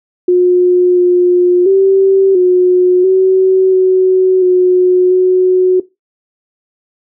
sine tone with pitch steps, 359.5 / 356.9 / 386.7 / 362.8 / 377.1 / 373.2 / 364.5 / 368.6 Hz, F#4 / F4 / G4 / F#4 / F#4 / F#4 / F#4 / F#4, -50 / +38 / -24 / -34 / +33 / +15 / -26 / -7 cents, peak -5 dBFS, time 0.28-5.8 s, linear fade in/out 5 ms, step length 690 ms, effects noise-tail reverb RT60 0.2 s tail -18 dB re dry

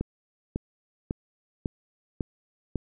click train, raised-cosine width 3 ms, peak -15 dBFS, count 6, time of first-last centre 0.01-2.757 s, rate 1.82 Hz, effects none

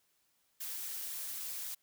blue noise with flanger, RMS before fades -41 dBFS, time 0.6-1.75 s, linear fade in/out 10 ms, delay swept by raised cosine 0.51 to 6.51 ms, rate 3.8 Hz, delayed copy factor +0.65, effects white hiss -75 dBFS RMS until 1.82 s

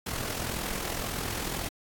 pink noise with amplitude modulation, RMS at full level -31 dBFS, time 0.06-1.69 s, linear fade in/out 10 ms, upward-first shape sine, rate 41.9 Hz, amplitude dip 55%, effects AAC 64 kbps

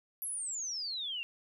sine exponential sweep, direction down, 11620 to 2698 Hz, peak -35 dBFS, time 0.22-1.23 s, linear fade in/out 0 ms, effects 12-bit

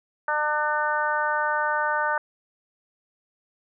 harmonic tone, 300 Hz, D4, 37 cents sharp, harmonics 2 / 3 / 4 / 5 / 6, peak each -30 / -26 / -29 / -26 / -34 dBFS, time 0.28-2.18 s, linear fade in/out 2 ms, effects none

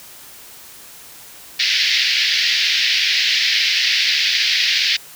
white band-pass noise, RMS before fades -17 dBFS, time 1.59-4.97 s, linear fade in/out 10 ms, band 1800 to 5100 Hz, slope 48 dB/octave, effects white hiss -40 dBFS RMS until 5.15 s

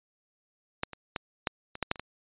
clicks, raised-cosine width 0.3 ms, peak -12 / -25 / -15 / -11 / -23 / -12 / -10 / -29 / -21 dBFS, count 9, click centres 0.834 / 0.933 / 1.162 / 1.472 / 1.754 / 1.827 / 1.914 / 1.958 / 1.996 s, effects resampled to 8000 Hz

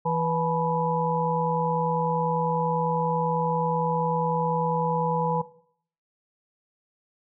harmonic tone with a mistuned harmonic, 164 Hz, E3, 9 cents flat, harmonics 1 / 3 / 5 / 6, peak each -28 / -28 / -28 / -28 dBFS, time 0.05-5.42 s, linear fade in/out 10 ms, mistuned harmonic 5, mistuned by +70 cents, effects noise-tail reverb RT60 0.6 s tail -17 dB re dry

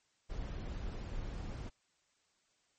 brown noise, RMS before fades -41 dBFS, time 0.29-1.7 s, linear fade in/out 20 ms, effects white hiss -75 dBFS RMS until 2.78 s + MP3 32 kbps

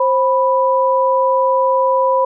sine tone pair together, 528.4 / 987.8 Hz, C5 / B5, +17 / 0 cents, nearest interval major seventh, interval 1083 cents, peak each -14 dBFS, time 0-2.25 s, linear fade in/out 5 ms, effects none

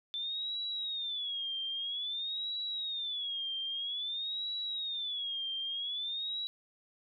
sine tone with vibrato, 3520 Hz, A7, in tune, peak -34 dBFS, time 0.14-6.47 s, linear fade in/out 0 ms, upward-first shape sine, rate 0.51 Hz, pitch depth 180 cents each way, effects none

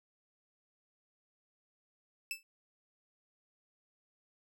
sawtooth tone with exponential decay, 2637 Hz, E7, in tune, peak -29 dBFS, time 2.31-2.43 s, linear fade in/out 1 ms, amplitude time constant 25 ms, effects none

